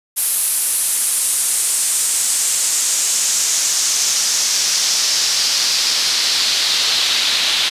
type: noise with band-pass filter sweep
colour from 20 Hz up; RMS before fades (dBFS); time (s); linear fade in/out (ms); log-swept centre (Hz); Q
pink; -17; 0.16-7.7; 20; 11000 to 3700; 2.4
effects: resampled to 32000 Hz